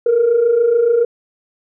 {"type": "tone pair together", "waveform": "sine", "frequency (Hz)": [445.8, 472.9], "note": ["A4", "A#4"], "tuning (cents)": [23, 25], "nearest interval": "minor second", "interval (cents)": 102, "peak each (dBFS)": [-17, -10], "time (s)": [0.06, 1.05], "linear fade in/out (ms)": 5, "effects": ["tanh soft clip ceiling -6 dBFS"]}